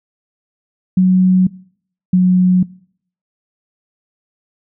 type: tone pair in turn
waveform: sine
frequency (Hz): 185 / 182.66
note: F#3 / F#3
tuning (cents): 0 / -22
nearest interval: unison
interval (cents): 22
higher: first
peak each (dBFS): -7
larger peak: neither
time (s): 0.97-1.47 / 2.13-2.63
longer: neither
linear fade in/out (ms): 5
effects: noise-tail reverb RT60 0.6 s tail -22 dB re dry